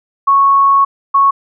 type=tone pair in turn; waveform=sine; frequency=1105 / 1105 Hz; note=C#6 / C#6; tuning=-6 / -6 cents; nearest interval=unison; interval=0 cents; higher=neither; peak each=-6 dBFS; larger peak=neither; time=0.27-0.85 / 1.14-1.31 s; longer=first; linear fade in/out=10 ms; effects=none